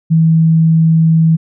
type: tone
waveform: sine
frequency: 162 Hz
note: E3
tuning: 30 cents flat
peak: -6 dBFS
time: 0.1-1.37 s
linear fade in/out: 20 ms
effects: none